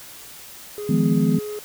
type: tone with pitch glide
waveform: triangle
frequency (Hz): 415.3 to 420.1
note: G#4 to G#4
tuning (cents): 0 to +20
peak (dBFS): -26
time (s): 0.78-1.59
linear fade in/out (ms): 0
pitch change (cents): +20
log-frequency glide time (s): 0.97-1.44
type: chord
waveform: sine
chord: F half-diminished seventh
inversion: third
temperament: just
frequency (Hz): 157.15 / 174.61 / 209.5 / 251.4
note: Eb3 / F3 / Ab3 / Cb4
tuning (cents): +18 / 0 / +15 / +31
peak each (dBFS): -21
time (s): 0.89-1.39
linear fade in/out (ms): 5
effects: tanh soft clip ceiling -4 dBFS + white hiss -41 dBFS RMS until 1.64 s